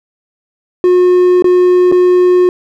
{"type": "tone with dropouts", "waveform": "triangle", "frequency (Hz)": 361, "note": "F#4", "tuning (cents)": -43, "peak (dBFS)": -3, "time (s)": [0.84, 2.49], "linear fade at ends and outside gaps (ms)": 1, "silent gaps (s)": [[1.423, 1.443], [1.916, 1.923]], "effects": []}